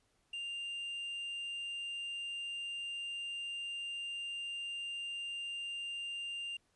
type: tone with quantisation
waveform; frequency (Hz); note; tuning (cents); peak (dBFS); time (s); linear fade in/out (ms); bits
triangle; 2794; F7; 0; -37; 0.33-6.57; 5; 11
effects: pink hiss -75 dBFS RMS until 6.75 s + resampled to 24000 Hz